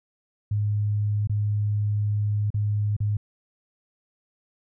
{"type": "tone with dropouts", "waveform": "sine", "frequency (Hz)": 104.2, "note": "G#2", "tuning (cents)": 6, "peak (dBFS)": -21, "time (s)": [0.51, 3.17], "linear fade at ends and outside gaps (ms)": 5, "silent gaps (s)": [[1.273, 1.295], [2.504, 2.542], [2.966, 3.003]], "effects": []}